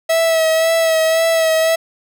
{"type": "tone with vibrato", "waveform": "45% pulse", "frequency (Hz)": 649, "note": "E5", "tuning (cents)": -27, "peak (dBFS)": -12, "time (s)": [0.09, 1.76], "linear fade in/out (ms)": 10, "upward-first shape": "sine", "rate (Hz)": 1.9, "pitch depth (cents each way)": 26, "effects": []}